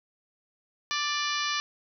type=harmonic tone with a mistuned harmonic; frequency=587.3 Hz; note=D5; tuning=in tune; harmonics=2 / 3 / 4 / 5 / 6 / 7 / 8 / 9 / 10; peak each=-32 / -34 / -35 / -36 / -37 / -37 / -38 / -39 / -39 dBFS; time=0.91-1.6 s; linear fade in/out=0 ms; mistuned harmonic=4; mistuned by=+21 cents; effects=none